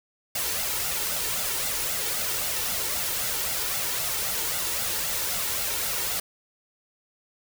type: noise with flanger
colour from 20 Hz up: white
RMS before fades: -28 dBFS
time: 0.35-6.2 s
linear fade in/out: 5 ms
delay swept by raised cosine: 1.4 to 2.25 ms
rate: 3.8 Hz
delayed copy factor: +0.55
effects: none